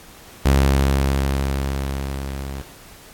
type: tone with level ramp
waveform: sawtooth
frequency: 68.2 Hz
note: C#2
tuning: 28 cents flat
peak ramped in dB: -8 to -24 dBFS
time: 0.45-2.62 s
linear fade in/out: 10 ms
effects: pink hiss -44 dBFS RMS until 3.13 s + AAC 64 kbps